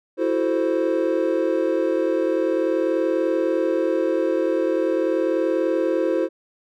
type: chord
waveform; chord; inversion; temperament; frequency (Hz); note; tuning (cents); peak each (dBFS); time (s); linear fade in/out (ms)
triangle; F# half-diminished seventh; third; equal; 329.6 / 370 / 440 / 523.3; E4 / F#4 / A4 / C5; 0 / 0 / 0 / 0; -21 / -23 / -25 / -21; 0.17-6.29; 50
effects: none